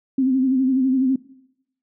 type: tone with vibrato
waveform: sine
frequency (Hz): 261.6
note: C4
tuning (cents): 0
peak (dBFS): -15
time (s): 0.18-1.16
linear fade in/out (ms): 5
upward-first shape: sine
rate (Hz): 12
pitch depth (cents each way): 54
effects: noise-tail reverb RT60 0.8 s tail -20 dB re dry